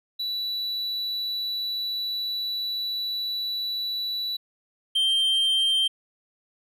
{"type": "tone pair in turn", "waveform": "triangle", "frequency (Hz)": [3947, 3152], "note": ["B7", "G7"], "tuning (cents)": [-2, 9], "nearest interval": "major third", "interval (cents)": 389, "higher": "first", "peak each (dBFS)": [-25, -18], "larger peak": "second", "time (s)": [[0.19, 4.37], [4.95, 5.88]], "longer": "first", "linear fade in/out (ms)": 10, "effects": []}